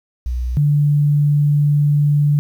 sine tone pair in turn, 61.5 / 146.27 Hz, B1 / D3, -7 / -7 cents, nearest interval octave + minor third, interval 1500 cents, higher second, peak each -18 / -11 dBFS, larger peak second, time 0.26-0.57 / 0.57-2.39 s, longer second, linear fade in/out 0 ms, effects 8-bit

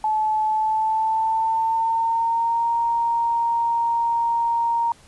sine tone with pitch glide, 864 to 931.4 Hz, A5 to A#5, -32 to -2 cents, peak -18 dBFS, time 0.04-4.92 s, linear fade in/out 2 ms, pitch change +130 cents, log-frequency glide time 0.45-2.69 s, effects pink hiss -51 dBFS RMS until 5.07 s + resampled to 24000 Hz

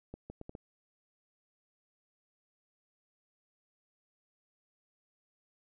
accelerating click train, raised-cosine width 2 ms, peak -30 dBFS, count 5, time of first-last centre 0.14-0.552 s, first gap 160 ms, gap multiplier 0.71, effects none

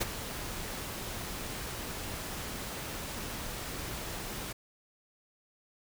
pink noise with ADSR envelope, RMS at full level -28 dBFS, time 0-4.53 s, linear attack 18 ms, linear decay 20 ms, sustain -11 dB, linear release 11 ms, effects none

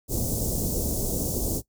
pink band-stop noise, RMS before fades -27 dBFS, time 0.08-1.62 s, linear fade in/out 50 ms, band 560 to 6300 Hz, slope 24 dB/octave, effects noise-tail reverb RT60 0.1 s tail -18 dB re dry

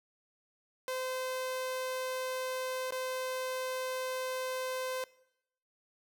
sawtooth tone with dropouts, 515 Hz, C5, 28 cents flat, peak -30 dBFS, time 0.88-5.04 s, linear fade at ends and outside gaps 1 ms, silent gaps 2.907-2.922 s, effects noise-tail reverb RT60 0.8 s tail -21 dB re dry

